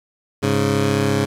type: tone pair together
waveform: 15% pulse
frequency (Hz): 103.83 / 138.34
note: G#2 / C#3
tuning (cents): 0 / -3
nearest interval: perfect fourth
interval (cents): 497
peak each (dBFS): -13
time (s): 0.42-1.26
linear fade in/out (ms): 20
effects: low-pass 11000 Hz 12 dB/octave + 8-bit